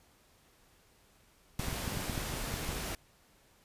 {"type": "noise", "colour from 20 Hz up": "pink", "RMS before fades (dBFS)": -38, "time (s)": [1.59, 2.95], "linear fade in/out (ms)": 2}
{"type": "clicks", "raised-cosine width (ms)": 5, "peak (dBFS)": -25, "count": 10, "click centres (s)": [1.596, 1.684, 1.728, 1.878, 1.973, 2.097, 2.178, 2.339, 2.54, 2.691]}
{"effects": ["pink hiss -65 dBFS RMS until 3.64 s", "resampled to 32000 Hz"]}